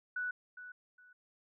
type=tone with echo; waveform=sine; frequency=1480 Hz; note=F#6; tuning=in tune; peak=-34 dBFS; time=0.16-0.31 s; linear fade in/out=5 ms; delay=410 ms; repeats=2; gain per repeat=-12 dB; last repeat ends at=1.13 s; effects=none